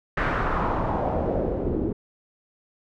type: noise with low-pass filter sweep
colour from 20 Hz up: pink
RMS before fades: -25 dBFS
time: 0.17-1.93 s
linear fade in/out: 5 ms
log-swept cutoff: 1700 to 340 Hz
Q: 2.5
effects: none